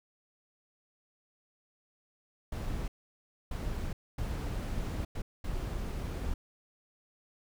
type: noise bursts at uneven times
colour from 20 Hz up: brown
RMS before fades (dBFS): -35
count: 5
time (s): 2.52-2.88 / 3.51-3.93 / 4.18-5.05 / 5.15-5.22 / 5.44-6.34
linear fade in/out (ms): 5
effects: none